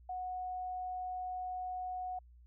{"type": "tone", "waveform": "sine", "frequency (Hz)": 734, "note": "F#5", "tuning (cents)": -14, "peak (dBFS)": -37, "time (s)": [0.09, 2.19], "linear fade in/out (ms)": 5, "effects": ["added 60 Hz sine -56 dBFS peak until 2.46 s"]}